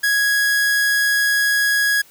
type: tone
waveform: 45% pulse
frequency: 1661.2 Hz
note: G#6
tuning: in tune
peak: -15 dBFS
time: 0.03-2.02 s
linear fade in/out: 10 ms
effects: white hiss -49 dBFS RMS until 2.1 s